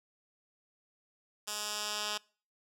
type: tone with band-pass filter sweep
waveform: 10% pulse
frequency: 210 Hz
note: G#3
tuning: 19 cents sharp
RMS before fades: -37 dBFS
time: 1.47-2.18 s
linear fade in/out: 10 ms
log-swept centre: 7400 to 4200 Hz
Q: 0.95
effects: noise-tail reverb RT60 0.4 s tail -24 dB re dry

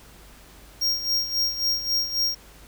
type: tone with tremolo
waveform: square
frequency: 5580 Hz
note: F8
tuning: 2 cents flat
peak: -20 dBFS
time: 0.81-2.35 s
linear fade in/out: 10 ms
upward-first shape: sine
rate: 3.7 Hz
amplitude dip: 70%
effects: added 50 Hz sine -50 dBFS peak until 2.67 s + pink hiss -50 dBFS RMS until 2.67 s

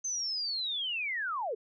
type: linear sweep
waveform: sine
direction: down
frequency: 6272 to 392 Hz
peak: -31 dBFS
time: 0.04-1.55 s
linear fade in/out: 10 ms
effects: none

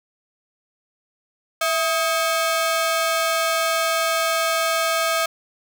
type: ring-modulated tone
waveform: sawtooth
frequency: 961 Hz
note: B5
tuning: 48 cents flat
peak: -12 dBFS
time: 1.61-5.26 s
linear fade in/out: 5 ms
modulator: 302 Hz
effects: none

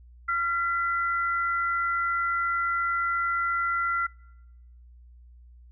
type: tone pair together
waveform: sine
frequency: 1377.1 / 2000 Hz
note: F6 / B6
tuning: -25 / +21 cents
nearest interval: tritone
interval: 646 cents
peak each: -24 / -31 dBFS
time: 0.28-4.07 s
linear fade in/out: 10 ms
effects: noise-tail reverb RT60 1.0 s tail -26 dB re dry + added 60 Hz sine -48 dBFS peak until 5.71 s

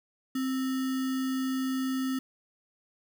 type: tone with sample-and-hold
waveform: sine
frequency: 262.1 Hz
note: C4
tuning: 3 cents sharp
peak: -27 dBFS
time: 0.35-2.19 s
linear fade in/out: 5 ms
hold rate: 1575 Hz
effects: none

